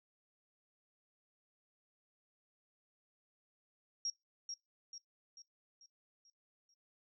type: tone with echo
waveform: sine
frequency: 5600 Hz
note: F8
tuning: 4 cents sharp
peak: -35 dBFS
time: 4.05-4.1 s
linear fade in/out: 2 ms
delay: 440 ms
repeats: 6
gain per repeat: -6 dB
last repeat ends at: 6.74 s
effects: noise-tail reverb RT60 0.2 s tail -23 dB re dry